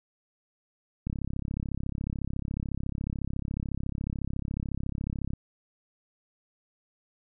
click train, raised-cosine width 5 ms, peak -20 dBFS, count 146, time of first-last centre 1.07-5.335 s, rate 34 Hz, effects none

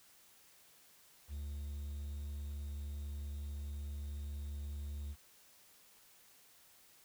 triangle tone with quantisation, 72.3 Hz, D2, 27 cents flat, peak -38 dBFS, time 1.28-5.16 s, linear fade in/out 50 ms, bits 11, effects white hiss -64 dBFS RMS until 7.04 s

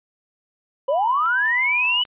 triangle tone with vibrato, 987.8 Hz, B5, in tune, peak -26 dBFS, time 0.88-2.02 s, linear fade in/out 5 ms, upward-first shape sine, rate 11 Hz, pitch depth 14 cents each way
sine linear sweep, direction up, 512 to 3000 Hz, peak -17 dBFS, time 0.88-2.04 s, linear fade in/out 10 ms
click train, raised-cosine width 0.2 ms, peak -26 dBFS, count 5, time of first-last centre 1.26-2.052 s, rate 5.05 Hz
effects resampled to 8000 Hz

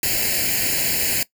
white noise with comb filter, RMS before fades -21 dBFS, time 0.03-1.23 s, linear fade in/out 2 ms, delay 0.42 ms, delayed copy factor +0.95, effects noise-tail reverb RT60 0.1 s tail -19 dB re dry

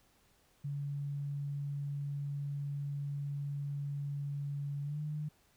sine tone with pitch glide, 142.4 to 150.78 Hz, C#3 to D3, +47 to +46 cents, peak -35 dBFS, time 0.64-5.29 s, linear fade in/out 10 ms, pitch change +99 cents, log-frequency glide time 4.83-5 s, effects pink hiss -69 dBFS RMS until 5.56 s

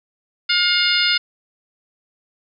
harmonic tone, 713 Hz, F5, 36 cents sharp, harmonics 2 / 3 / 4 / 5 / 6 / 7, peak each -22 / -22 / -22 / -22 / -22 / -22 dBFS, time 0.49-1.18 s, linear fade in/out 10 ms, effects none

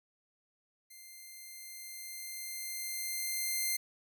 5% pulse tone with level ramp, 2093 Hz, C7, in tune, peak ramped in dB -41 to -20 dBFS, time 0.9-3.77 s, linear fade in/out 10 ms, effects none

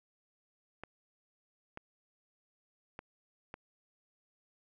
clicks, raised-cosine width 0.5 ms, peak -28 dBFS, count 4, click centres 0.836 / 1.774 / 2.991 / 3.541 s, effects none

